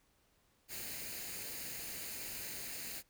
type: noise with comb filter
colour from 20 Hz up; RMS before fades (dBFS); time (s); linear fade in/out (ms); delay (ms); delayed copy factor
white; -44; 0.68-3.03; 50; 0.44; +0.55
effects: pink hiss -73 dBFS RMS until 3.09 s